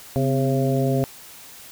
harmonic tone with a mistuned harmonic, 135.3 Hz, C#3, 42 cents flat, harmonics 1 / 2 / 3 / 4 / 5, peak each -21 / -24 / -26 / -27 / -28 dBFS, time 0.16-1.04 s, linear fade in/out 0 ms, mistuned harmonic 2, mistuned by -74 cents, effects white hiss -43 dBFS RMS until 1.71 s

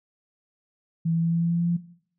sine tone with pitch steps, 164.81 / 165.86 / 166.92 / 167.98 / 169.05 / 170.13 / 171.21 / 172.31 Hz, E3 / E3 / E3 / E3 / E3 / F3 / F3 / F3, 0 / +11 / +22 / +33 / +44 / -45 / -34 / -23 cents, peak -21 dBFS, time 1.05-1.77 s, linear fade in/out 10 ms, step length 90 ms, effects noise-tail reverb RT60 0.6 s tail -17 dB re dry

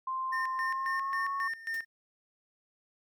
sine tone with pitch glide, 1046.5 to 1105.5 Hz, C6 to C#6, 0 to -5 cents, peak -31 dBFS, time 0.07-1.48 s, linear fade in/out 5 ms, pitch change +95 cents, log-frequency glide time 0.58-1.26 s
triangle tone with tremolo, 1815 Hz, A#6, 47 cents flat, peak -30 dBFS, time 0.32-1.85 s, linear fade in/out 10 ms, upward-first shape square, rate 3.7 Hz, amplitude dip 80%
white noise with exponential decay, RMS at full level -46 dBFS, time 1.74-1.86 s, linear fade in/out 0 ms, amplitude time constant 24 ms
effects none

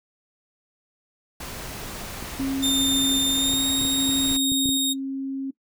pink noise, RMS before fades -35 dBFS, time 1.4-4.37 s, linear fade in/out 5 ms
clicks, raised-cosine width 3 ms, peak -20 dBFS, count 9, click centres 2.226 / 3.538 / 3.815 / 3.851 / 4.092 / 4.314 / 4.519 / 4.658 / 4.691 s
sine tone with tremolo, 270 Hz, C#4, 45 cents flat, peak -23 dBFS, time 2.39-5.51 s, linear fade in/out 10 ms, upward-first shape square, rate 0.63 Hz, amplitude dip 30%
sawtooth tone with pitch glide, 3613 to 3725 Hz, A7 to A#7, +45 to -2 cents, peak -18 dBFS, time 2.62-4.94 s, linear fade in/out 20 ms, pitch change +53 cents, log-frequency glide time 3.29-3.64 s
effects noise-tail reverb RT60 0.1 s tail -19 dB re dry

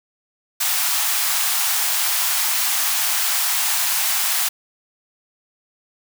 white high-pass noise, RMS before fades -20 dBFS, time 0.6-4.49 s, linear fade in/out 10 ms, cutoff 700 Hz, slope 48 dB/octave, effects none

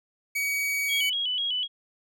45% pulse tone, 2261 Hz, C#7, 34 cents sharp, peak -25 dBFS, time 0.35-1.1 s, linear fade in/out 10 ms
sine tone with vibrato, 3136 Hz, G7, in tune, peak -25 dBFS, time 0.88-1.68 s, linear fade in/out 50 ms, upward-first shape square, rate 4 Hz, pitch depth 83 cents each way
effects none

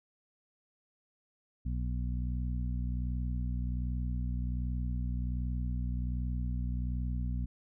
harmonic tone, 61.3 Hz, B1, 12 cents flat, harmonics 1 / 2 / 3 / 4, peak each -32 / -38 / -42 / -44 dBFS, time 1.65-7.46 s, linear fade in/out 10 ms, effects none

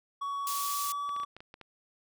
triangle tone with pitch glide, 1123 to 1145.9 Hz, C#6 to D6, +22 to -43 cents, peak -30 dBFS, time 0.21-1.25 s, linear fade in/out 10 ms, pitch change +35 cents, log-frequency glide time 0.45-0.8 s
pink high-pass noise, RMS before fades -36 dBFS, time 0.47-0.92 s, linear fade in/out 0 ms, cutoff 5200 Hz, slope 12 dB/octave
clicks, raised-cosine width 0.3 ms, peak -31 dBFS, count 8, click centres 1.092 / 1.164 / 1.2 / 1.234 / 1.366 / 1.405 / 1.541 / 1.613 s
effects none

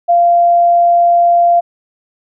sine tone, 692 Hz, F5, 16 cents flat, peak -6 dBFS, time 0.08-1.61 s, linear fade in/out 20 ms, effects none

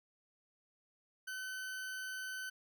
40% pulse tone, 1520 Hz, F#6, 46 cents sharp, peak -40 dBFS, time 1.27-2.5 s, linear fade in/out 10 ms, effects none

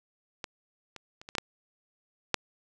clicks, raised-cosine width 0.2 ms, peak -18 / -25 / -29 / -25 / -13 / -10 / -6 dBFS, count 7, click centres 0.442 / 0.963 / 1.215 / 1.289 / 1.352 / 1.383 / 2.343 s, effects none

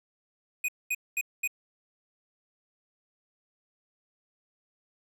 square tone bursts, 2489 Hz, D#7, in tune, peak -27 dBFS, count 4, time 0.64-1.476 s, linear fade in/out 5 ms, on 44 ms, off 220 ms, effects none

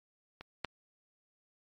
clicks, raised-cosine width 0.3 ms, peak -29 / -17 dBFS, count 2, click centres 0.41 / 0.647 s, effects MP3 48 kbps

